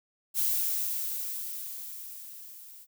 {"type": "noise with level ramp", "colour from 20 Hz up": "violet", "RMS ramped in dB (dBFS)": [-26, -50], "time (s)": [0.34, 2.87], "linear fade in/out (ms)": 50, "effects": []}